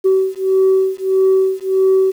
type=beating tone pair; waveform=sine; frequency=380 / 381.6 Hz; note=F#4 / G4; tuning=+46 / -47 cents; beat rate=1.6 Hz; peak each=-13 dBFS; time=0.04-2.12 s; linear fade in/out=20 ms; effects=tanh soft clip ceiling -6 dBFS + 7-bit